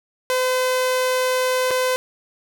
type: tone with dropouts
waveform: sawtooth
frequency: 510 Hz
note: C5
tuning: 44 cents flat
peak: -14 dBFS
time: 0.3-1.96 s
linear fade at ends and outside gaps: 0 ms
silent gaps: 1.707-1.711 s
effects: none